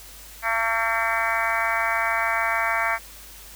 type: harmonic tone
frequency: 226.6 Hz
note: A#3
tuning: 49 cents flat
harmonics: 3 / 4 / 5 / 6 / 7 / 8 / 9 / 10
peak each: -29 / -29 / -29 / -29 / -29 / -29 / -29 / -29 dBFS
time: 0.42-2.99 s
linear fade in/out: 50 ms
effects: added 50 Hz sine -47 dBFS peak until 3.55 s + white hiss -44 dBFS RMS until 3.55 s